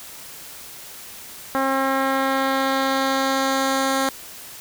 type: tone with low-pass filter sweep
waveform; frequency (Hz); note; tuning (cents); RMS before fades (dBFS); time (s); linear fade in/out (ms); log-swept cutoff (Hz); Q
10% pulse; 268.4; C4; +44; -21; 1.55-4.09; 0; 1600 to 11000; 0.98
effects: white hiss -39 dBFS RMS until 4.6 s